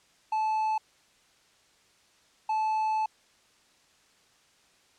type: tone pair in turn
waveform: triangle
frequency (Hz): 870 / 870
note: A5 / A5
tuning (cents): -20 / -20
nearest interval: unison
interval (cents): 0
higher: neither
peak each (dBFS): -23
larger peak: neither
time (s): 0.32-0.78 / 2.49-3.06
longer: second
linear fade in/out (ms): 5
effects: white hiss -63 dBFS RMS until 4.98 s + low-pass 7000 Hz 12 dB/octave